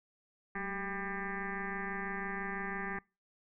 sine tone with frequency modulation, 992 Hz, B5, 7 cents sharp, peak -35 dBFS, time 0.55-2.99 s, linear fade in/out 5 ms, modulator 201 Hz, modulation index 5.1, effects noise-tail reverb RT60 0.3 s tail -26 dB re dry

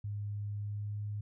sine tone with pitch glide, 103 to 103.96 Hz, G#2 to G#2, -14 to +2 cents, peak -35 dBFS, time 0.04-1.21 s, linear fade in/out 5 ms, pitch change +16 cents, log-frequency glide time 0.54-1.02 s, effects none

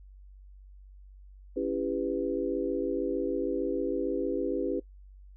sine chord, C# half-diminished seventh, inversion none, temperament just, 277.2 / 332.6 / 399.1 / 498.9 Hz, C#4 / E4 / G4 / B4, 0 / +16 / +31 / +17 cents, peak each -33 dBFS, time 1.56-4.8 s, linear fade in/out 10 ms, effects noise-tail reverb RT60 0.1 s tail -21 dB re dry + added 48 Hz sine -48 dBFS peak until 5.36 s

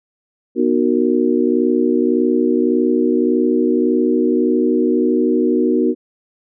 sine chord, B major seventh, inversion none, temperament just, 246.9 / 308.7 / 370.4 / 463 Hz, B3 / D#4 / F#4 / A#4, 0 / -14 / +2 / -12 cents, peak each -17 / -18 / -17 / -21 dBFS, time 0.55-5.95 s, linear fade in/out 50 ms, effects none

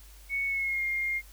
sine tone with pitch glide, 2217 to 2124 Hz, C#7 to C7, 0 to +25 cents, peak -27 dBFS, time 0.29-1.22 s, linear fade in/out 50 ms, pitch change -75 cents, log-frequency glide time 0.46-0.84 s, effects added 50 Hz sine -49 dBFS peak until 1.32 s + white hiss -56 dBFS RMS until 1.32 s

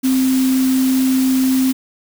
sine tone in noise, 260.9 Hz, C4, 5 cents flat, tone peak -12 dBFS, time 0.03-1.73 s, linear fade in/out 20 ms, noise white, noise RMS -27 dBFS, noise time 0.03-1.73 s, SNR +12 dB, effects none

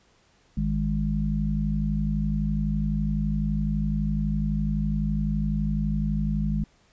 harmonic tone, 51.91 Hz, G#1, in tune, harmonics 1 / 3 / 4, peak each -27 / -27 / -27 dBFS, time 0.57-6.64 s, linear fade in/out 5 ms, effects pink hiss -62 dBFS RMS until 6.92 s + resampled to 16000 Hz

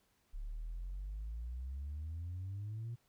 sine exponential sweep, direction up, 34.65 to 120 Hz, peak -38 dBFS, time 0.33-2.96 s, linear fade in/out 20 ms, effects tanh soft clip ceiling -37 dBFS + pink hiss -75 dBFS RMS until 3.08 s

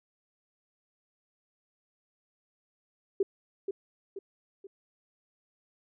sine tone with echo, 392 Hz, G4, in tune, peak -22 dBFS, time 3.2-3.23 s, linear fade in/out 5 ms, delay 480 ms, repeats 3, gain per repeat -7 dB, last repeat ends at 4.67 s, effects none

